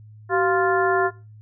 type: harmonic tone with a mistuned harmonic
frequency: 349.2 Hz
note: F4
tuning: in tune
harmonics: 1 / 2 / 3 / 4 / 5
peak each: -20 / -23 / -25 / -26 / -27 dBFS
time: 0.29-1.11 s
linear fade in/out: 50 ms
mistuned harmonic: 1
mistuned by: +150 cents
effects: noise-tail reverb RT60 0.3 s tail -19 dB re dry + added 107 Hz sine -42 dBFS peak until 1.41 s